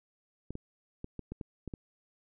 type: clicks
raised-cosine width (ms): 3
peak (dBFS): -26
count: 8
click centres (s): 0.506 / 0.554 / 1.044 / 1.193 / 1.32 / 1.412 / 1.677 / 1.738
effects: none